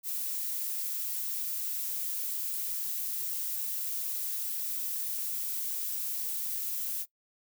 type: noise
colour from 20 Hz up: violet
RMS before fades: -34 dBFS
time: 0.03-7.06 s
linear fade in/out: 50 ms
effects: noise-tail reverb RT60 0.1 s tail -19 dB re dry